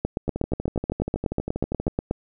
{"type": "two click trains", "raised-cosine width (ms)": 2, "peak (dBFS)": [-14, -9], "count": [21, 18], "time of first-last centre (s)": [[0.28, 1.88], [0.05, 2.111]], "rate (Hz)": [12.5, 8.25], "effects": []}